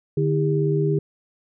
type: tone cluster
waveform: sine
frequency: 149.6 / 324 / 401.9 Hz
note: D3 / E4 / G4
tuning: +32 / -30 / +43 cents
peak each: -20 / -28 / -22 dBFS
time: 0.17-0.99 s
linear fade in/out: 5 ms
effects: none